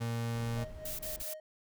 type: tone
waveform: 35% pulse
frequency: 116.54 Hz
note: A#2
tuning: in tune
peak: -31 dBFS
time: 0-0.65 s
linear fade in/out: 20 ms
type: noise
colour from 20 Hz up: brown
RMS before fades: -47 dBFS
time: 0.35-1.23 s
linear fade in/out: 10 ms
type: tone with tremolo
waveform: triangle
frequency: 622.3 Hz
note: D#5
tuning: in tune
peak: -40 dBFS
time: 0.57-1.4 s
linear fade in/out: 2 ms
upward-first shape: sine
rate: 4.3 Hz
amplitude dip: 80%
type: noise bursts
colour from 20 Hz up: blue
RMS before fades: -40 dBFS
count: 3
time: 0.85-1.338 s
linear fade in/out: 5 ms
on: 140 ms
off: 34 ms
effects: none